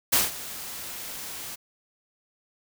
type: noise with ADSR envelope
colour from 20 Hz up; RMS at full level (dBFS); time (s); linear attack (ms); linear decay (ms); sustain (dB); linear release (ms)
white; -19; 0.12-1.56; 14; 170; -18; 16
effects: none